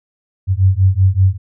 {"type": "beating tone pair", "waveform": "sine", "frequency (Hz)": [92.5, 97.7], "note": ["F#2", "G2"], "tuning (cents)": [0, -5], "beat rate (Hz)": 5.2, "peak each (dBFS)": -12, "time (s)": [0.47, 1.38], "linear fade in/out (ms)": 50, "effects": []}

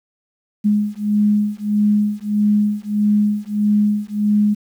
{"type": "beating tone pair", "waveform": "sine", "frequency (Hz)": [207.7, 209.3], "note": ["G#3", "G#3"], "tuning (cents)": [0, 14], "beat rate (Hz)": 1.6, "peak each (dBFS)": -17, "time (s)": [0.64, 4.55], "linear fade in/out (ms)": 20, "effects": ["8-bit"]}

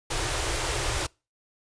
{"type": "band-stop noise", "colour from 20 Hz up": "pink", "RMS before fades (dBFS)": -28, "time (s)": [0.1, 1.07], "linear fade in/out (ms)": 10, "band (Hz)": [140, 300], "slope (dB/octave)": 96, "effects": ["noise-tail reverb RT60 0.3 s tail -26 dB re dry", "resampled to 22050 Hz"]}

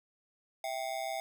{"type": "ring-modulated tone", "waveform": "square", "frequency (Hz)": 720, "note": "F#5", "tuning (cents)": -47, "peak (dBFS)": -32, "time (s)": [0.64, 1.2], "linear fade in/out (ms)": 0, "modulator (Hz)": 63.3, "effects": []}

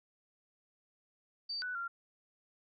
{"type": "tone with pitch steps", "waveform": "sine", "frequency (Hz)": [4619, 1487, 1384], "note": ["D8", "F#6", "F6"], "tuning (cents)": [-30, 8, -16], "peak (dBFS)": -36, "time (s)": [1.49, 1.88], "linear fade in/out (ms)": 10, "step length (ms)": 130, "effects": []}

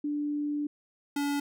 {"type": "tone pair in turn", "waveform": ["sine", "square"], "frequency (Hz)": [293.7, 285.8], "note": ["D4", "D4"], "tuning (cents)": [0, -47], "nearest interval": "unison", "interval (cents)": 47, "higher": "first", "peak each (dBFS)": -28, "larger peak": "neither", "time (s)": [[0.04, 0.67], [1.16, 1.4]], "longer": "first", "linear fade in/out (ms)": 5, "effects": []}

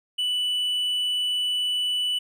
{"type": "tone", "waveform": "triangle", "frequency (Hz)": 2971, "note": "F#7", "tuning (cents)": 6, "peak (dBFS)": -21, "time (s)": [0.18, 2.19], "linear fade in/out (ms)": 10, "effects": []}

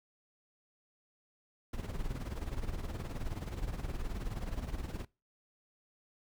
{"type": "noise with tremolo", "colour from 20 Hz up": "brown", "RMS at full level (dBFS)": -35, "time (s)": [1.73, 5.05], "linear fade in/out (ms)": 5, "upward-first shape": "sine", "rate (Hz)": 19, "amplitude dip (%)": 70, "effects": ["noise-tail reverb RT60 0.3 s tail -24 dB re dry"]}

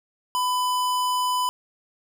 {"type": "tone", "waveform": "square", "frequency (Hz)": 1000, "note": "B5", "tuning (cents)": 21, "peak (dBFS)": -22, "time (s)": [0.35, 1.49], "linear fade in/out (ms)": 0, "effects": []}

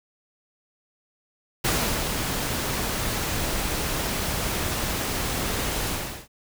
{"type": "noise with ADSR envelope", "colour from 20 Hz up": "pink", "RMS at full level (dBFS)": -22, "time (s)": [1.64, 6.28], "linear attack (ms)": 11, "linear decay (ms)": 350, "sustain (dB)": -5, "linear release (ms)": 400, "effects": []}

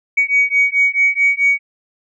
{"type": "beating tone pair", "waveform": "sine", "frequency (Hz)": [2248, 2252.6], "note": ["C#7", "C#7"], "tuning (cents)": [24, 27], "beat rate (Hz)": 4.6, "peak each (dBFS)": -14, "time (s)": [0.17, 1.59], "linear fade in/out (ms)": 10, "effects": ["tanh soft clip ceiling -4 dBFS"]}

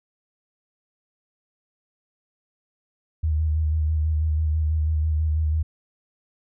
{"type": "tone with vibrato", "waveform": "sine", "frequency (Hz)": 77.78, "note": "D#2", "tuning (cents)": 0, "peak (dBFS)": -19, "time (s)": [3.23, 5.63], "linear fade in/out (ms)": 10, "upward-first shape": "square", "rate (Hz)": 6.1, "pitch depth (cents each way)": 28, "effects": []}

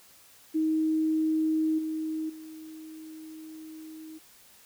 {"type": "tone with level steps", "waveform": "sine", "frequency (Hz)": 315.3, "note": "D#4", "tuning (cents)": 23, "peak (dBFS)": [-23, -29, -41], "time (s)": [0.54, 4.19], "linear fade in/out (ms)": 20, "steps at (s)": [1.78, 2.29], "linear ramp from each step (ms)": 10, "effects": ["white hiss -56 dBFS RMS until 4.65 s"]}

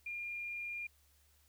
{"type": "tone", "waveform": "sine", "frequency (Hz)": 2408, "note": "D7", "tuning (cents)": 43, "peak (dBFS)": -39, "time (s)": [0.06, 0.87], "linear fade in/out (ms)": 5, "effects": ["added 72 Hz sine -69 dBFS peak until 1.48 s", "white hiss -71 dBFS RMS until 1.48 s"]}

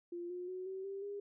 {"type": "tone with pitch steps", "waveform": "sine", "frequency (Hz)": [347.4, 358.2, 369.3, 380.8, 392.7, 404.9], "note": ["F4", "F4", "F#4", "F#4", "G4", "G#4"], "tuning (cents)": [-9, 44, -3, 50, 3, -44], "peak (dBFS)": -40, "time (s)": [0.12, 1.2], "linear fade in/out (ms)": 5, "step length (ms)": 180, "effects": []}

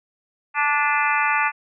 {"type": "harmonic tone with a mistuned harmonic", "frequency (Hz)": 291.8, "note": "D4", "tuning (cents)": -11, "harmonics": [3, 4, 5, 6, 7, 8, 9], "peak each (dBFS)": [-23, -24, -25, -26, -26, -27, -28], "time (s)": [0.54, 1.52], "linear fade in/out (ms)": 50, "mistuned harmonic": 8, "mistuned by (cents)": 52, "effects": []}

